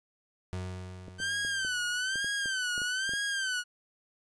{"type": "tone with exponential decay", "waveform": "35% pulse", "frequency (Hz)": 91.9, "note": "F#2", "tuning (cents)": -11, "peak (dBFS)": -31, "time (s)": [0.53, 2.33], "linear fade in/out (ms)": 0, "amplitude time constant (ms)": 390}
{"type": "clicks", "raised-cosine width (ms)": 2, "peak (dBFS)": -31, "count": 11, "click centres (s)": [1.082, 1.201, 1.449, 1.649, 2.157, 2.245, 2.458, 2.779, 2.818, 3.093, 3.136]}
{"type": "tone with vibrato", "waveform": "sawtooth", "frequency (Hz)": 1541, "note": "G6", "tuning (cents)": -30, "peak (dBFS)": -26, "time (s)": [1.18, 3.64], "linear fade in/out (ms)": 50, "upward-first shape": "sine", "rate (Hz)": 1.1, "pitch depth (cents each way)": 110}
{"effects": ["resampled to 22050 Hz"]}